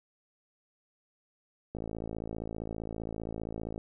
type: click train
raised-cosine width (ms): 2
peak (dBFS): -24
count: 113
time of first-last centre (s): 1.75-3.779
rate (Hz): 55.2
effects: none